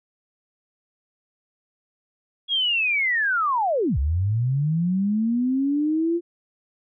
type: linear two-way sweep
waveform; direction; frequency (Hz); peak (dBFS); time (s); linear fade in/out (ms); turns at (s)
sine; down then up; 3338 to 64.1 to 347.6; -19; 2.48-6.21; 50; 3.98
effects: none